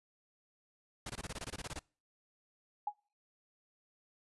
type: noise bursts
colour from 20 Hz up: pink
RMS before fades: -42 dBFS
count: 13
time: 1.06-1.793 s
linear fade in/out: 5 ms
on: 37 ms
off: 21 ms
type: tone with exponential decay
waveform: sine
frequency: 830.6 Hz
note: G#5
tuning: in tune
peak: -29 dBFS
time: 2.87-2.94 s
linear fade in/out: 5 ms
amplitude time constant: 15 ms
effects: noise-tail reverb RT60 0.4 s tail -26 dB re dry + resampled to 24000 Hz